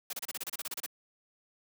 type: noise bursts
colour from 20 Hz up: white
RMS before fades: -37 dBFS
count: 13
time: 0.1-0.863 s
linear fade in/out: 5 ms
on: 31 ms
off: 30 ms
effects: high-pass 200 Hz 12 dB/octave